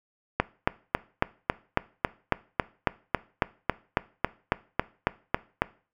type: click train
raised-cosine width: 0.5 ms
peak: -5 dBFS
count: 20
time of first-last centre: 0.4-5.62 s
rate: 3.64 Hz
effects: noise-tail reverb RT60 0.4 s tail -20 dB re dry